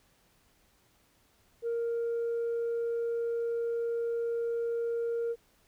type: tone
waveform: sine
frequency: 466.2 Hz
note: A#4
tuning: in tune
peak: -27 dBFS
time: 1.62-5.36 s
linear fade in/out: 50 ms
effects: tanh soft clip ceiling -27 dBFS + pink hiss -67 dBFS RMS until 5.67 s